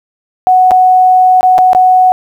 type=tone with dropouts; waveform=sine; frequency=740 Hz; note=F#5; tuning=in tune; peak=-3 dBFS; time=0.47-2.12 s; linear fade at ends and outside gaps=0 ms; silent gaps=0.709-0.716 / 1.409-1.43 / 1.581-1.587 / 1.732-1.749 s; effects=7-bit